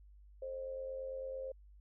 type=tone with amplitude modulation; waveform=sine; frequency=528 Hz; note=C5; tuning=16 cents sharp; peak=-37 dBFS; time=0.42-1.52 s; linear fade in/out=5 ms; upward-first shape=sine; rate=89 Hz; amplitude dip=55%; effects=added 50 Hz sine -56 dBFS peak until 1.8 s